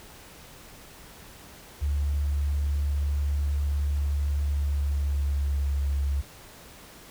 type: tone with pitch glide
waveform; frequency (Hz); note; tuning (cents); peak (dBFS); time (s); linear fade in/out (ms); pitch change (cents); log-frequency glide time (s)
sine; 71.9 to 69.89; D2 to C#2; -36 to +15; -23; 1.81-6.22; 20; -49; 4.42-5.84
effects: pink hiss -48 dBFS RMS until 7.1 s